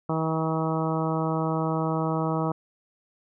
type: harmonic tone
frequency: 160 Hz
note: D#3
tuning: 49 cents sharp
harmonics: 1 / 2 / 3 / 4 / 5 / 6 / 7 / 8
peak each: -27 / -30 / -32 / -33 / -34 / -35 / -35 / -36 dBFS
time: 0.09-2.52 s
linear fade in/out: 5 ms
effects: none